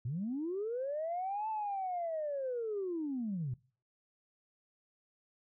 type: linear two-way sweep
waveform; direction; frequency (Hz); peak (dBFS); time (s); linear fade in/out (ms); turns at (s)
sine; up then down; 109.3 to 885 to 115.3; -33; 0.05-3.54; 5; 1.49
effects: noise-tail reverb RT60 0.4 s tail -22 dB re dry + tanh soft clip ceiling -29 dBFS